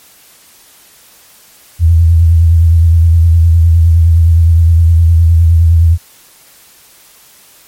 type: tone with vibrato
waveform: sine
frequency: 83 Hz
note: E2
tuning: 12 cents sharp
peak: -3 dBFS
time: 1.79-5.98 s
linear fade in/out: 50 ms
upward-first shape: triangle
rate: 9.7 Hz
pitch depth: 60 cents each way
effects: white hiss -42 dBFS RMS until 7.67 s + MP3 64 kbps